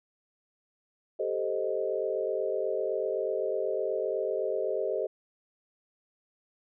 sine chord, A half-diminished seventh, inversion third, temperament equal, 392 / 440 / 523.3 / 622.3 Hz, G4 / A4 / C5 / Eb5, 0 / 0 / 0 / 0 cents, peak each -33 dBFS, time 1.19-5.07 s, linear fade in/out 10 ms, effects none

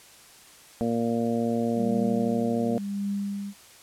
harmonic tone, 116.54 Hz, A#2, in tune, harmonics 1 / 2 / 3 / 4 / 5 / 6, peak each -36 / -25 / -36 / -30 / -33 / -35 dBFS, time 0.81-2.78 s, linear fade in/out 0 ms
sine tone with tremolo, 200.5 Hz, G3, 39 cents sharp, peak -25 dBFS, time 1.75-3.54 s, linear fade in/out 50 ms, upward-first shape triangle, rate 0.92 Hz, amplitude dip 80%
effects white hiss -51 dBFS RMS until 3.82 s + low-pass 11000 Hz 12 dB/octave

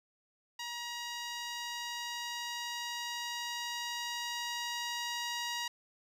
10% pulse tone with level ramp, 952 Hz, A#5, 36 cents sharp, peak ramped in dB -30 to -26 dBFS, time 0.59-5.68 s, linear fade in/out 5 ms, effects low-pass 11000 Hz 12 dB/octave + 11-bit

